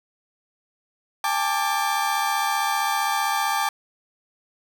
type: chord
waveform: 35% pulse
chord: G suspended second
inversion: none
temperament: equal with one note detuned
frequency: 804.6 / 880 / 1174.7 Hz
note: G5 / A5 / D6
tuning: +45 / 0 / 0 cents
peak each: -24 dBFS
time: 1.24-3.69 s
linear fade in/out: 2 ms
effects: none